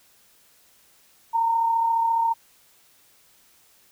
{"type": "tone pair together", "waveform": "sine", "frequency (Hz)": [915.5, 950], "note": ["A#5", "A#5"], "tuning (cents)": [-32, 33], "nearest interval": "minor second", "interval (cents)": 65, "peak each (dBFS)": [-19, -31], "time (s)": [1.33, 2.34], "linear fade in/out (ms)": 20, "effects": ["white hiss -58 dBFS RMS until 3.91 s"]}